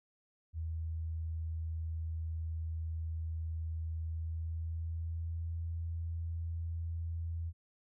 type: tone with pitch glide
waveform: sine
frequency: 80.9 to 83.13 Hz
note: E2 to E2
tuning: -32 to +15 cents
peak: -35 dBFS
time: 0.53-7.53 s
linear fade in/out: 50 ms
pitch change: +47 cents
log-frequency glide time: 4.06-5.55 s
effects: none